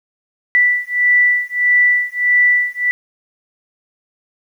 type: beating tone pair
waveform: sine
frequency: 1969 / 1970.6 Hz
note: B6 / B6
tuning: -6 / -4 cents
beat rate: 1.6 Hz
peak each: -14 dBFS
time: 0.55-2.91 s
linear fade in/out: 0 ms
effects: 8-bit